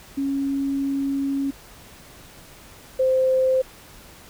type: tone pair in turn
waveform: sine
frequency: 275.7 / 520.5 Hz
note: C#4 / C5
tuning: -9 / -9 cents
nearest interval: major seventh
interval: 1100 cents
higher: second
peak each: -21 / -16 dBFS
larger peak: second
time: 0.17-1.51 / 2.99-3.62 s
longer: first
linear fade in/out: 10 ms
effects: pink hiss -46 dBFS RMS until 4.29 s